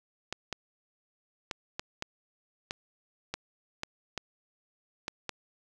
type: clicks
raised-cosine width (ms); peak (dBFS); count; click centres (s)
0.2; -16; 11; 0.326 / 0.527 / 1.512 / 1.795 / 2.024 / 2.709 / 3.34 / 3.834 / 4.177 / 5.081 / 5.293
effects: none